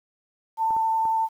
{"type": "tone with vibrato", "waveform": "sine", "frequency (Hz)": 893, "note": "A5", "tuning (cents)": 25, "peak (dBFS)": -20, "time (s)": [0.57, 1.29], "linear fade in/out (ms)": 50, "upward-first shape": "triangle", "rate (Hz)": 11, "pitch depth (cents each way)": 10}
{"type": "clicks", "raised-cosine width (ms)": 1, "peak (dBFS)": -25, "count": 3, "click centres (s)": [0.707, 0.766, 1.054]}
{"effects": ["9-bit"]}